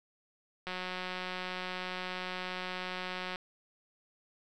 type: click train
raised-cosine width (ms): 0.3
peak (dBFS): -22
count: 493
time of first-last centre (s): 0.67-3.359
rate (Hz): 183
effects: none